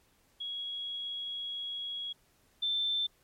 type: tone pair in turn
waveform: sine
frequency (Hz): 3322 / 3550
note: G#7 / A7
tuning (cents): 0 / +15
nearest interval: minor second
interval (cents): 115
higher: second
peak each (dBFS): -35 / -28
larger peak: second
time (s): 0.4-2.13 / 2.62-3.07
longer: first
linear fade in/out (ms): 10
effects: pink hiss -68 dBFS RMS until 3.23 s + MP3 64 kbps